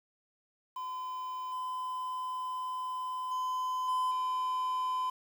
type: tone with level steps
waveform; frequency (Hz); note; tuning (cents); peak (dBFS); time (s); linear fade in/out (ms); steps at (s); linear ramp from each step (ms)
triangle; 1017; C6; -50; -34 / -32 / -29 / -26 / -28; 0.76-5.1; 5; 1.52 / 3.31 / 3.88 / 4.11; 5
effects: 9-bit